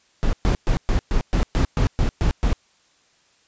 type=noise bursts; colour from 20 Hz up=brown; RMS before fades=-18 dBFS; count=11; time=0.23-2.53 s; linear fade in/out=0 ms; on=100 ms; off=120 ms; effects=white hiss -60 dBFS RMS until 3.47 s + resampled to 16000 Hz